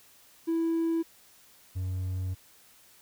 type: tone pair in turn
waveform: triangle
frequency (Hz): 329.6 / 92.49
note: E4 / F#2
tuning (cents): 0 / 0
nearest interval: octave + minor seventh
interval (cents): 2200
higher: first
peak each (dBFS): -22 / -27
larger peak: first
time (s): 0.47-1.03 / 1.75-2.35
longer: second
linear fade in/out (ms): 20
effects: tanh soft clip ceiling -20 dBFS + white hiss -58 dBFS RMS until 3.01 s